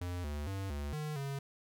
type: tone with pitch steps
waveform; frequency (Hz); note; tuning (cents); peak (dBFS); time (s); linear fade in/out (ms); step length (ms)
square; 88.8 / 73.5 / 97.3 / 72.1 / 151.9 / 138.5; F2 / D2 / G2 / D2 / D#3 / C#3; +29 / +2 / -12 / -31 / -41 / -1; -37; 0.01-1.39; 5; 230
effects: none